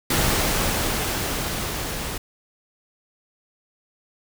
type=noise with level ramp; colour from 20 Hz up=pink; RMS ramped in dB=-20 to -30 dBFS; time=0.1-2.18 s; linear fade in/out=5 ms; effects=none